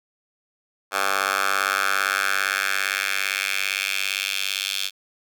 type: tone with high-pass filter sweep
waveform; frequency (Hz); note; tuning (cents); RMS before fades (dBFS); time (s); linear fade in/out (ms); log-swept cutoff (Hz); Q
10% pulse; 97.6; G2; -7; -24; 0.91-4.91; 50; 1000 to 3300; 2.4
effects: none